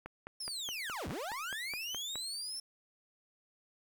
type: click train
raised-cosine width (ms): 0.5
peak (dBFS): -28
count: 11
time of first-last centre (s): 0.06-2.156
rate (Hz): 4.77
type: linear two-way sweep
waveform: 30% pulse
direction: down then up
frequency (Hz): 5410 to 54.9 to 5410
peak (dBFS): -35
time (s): 0.4-2.6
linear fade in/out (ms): 5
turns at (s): 1.08
effects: 10-bit